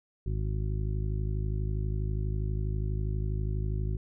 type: harmonic tone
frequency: 52.3 Hz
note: G#1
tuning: 13 cents sharp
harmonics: 1 / 2 / 3 / 4 / 5 / 6 / 7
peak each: -30 / -32 / -38 / -48 / -50 / -52 / -44 dBFS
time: 0.26-3.97 s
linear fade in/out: 5 ms
effects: none